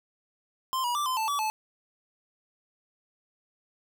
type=tone with pitch steps; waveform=square; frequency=1045 / 966 / 1175 / 1028 / 882 / 1147 / 868 Hz; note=C6 / B5 / D6 / C6 / A5 / D6 / A5; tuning=-2 / -39 / +1 / -31 / +4 / -41 / -24 cents; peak=-27 dBFS; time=0.73-1.5 s; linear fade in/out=0 ms; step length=110 ms; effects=none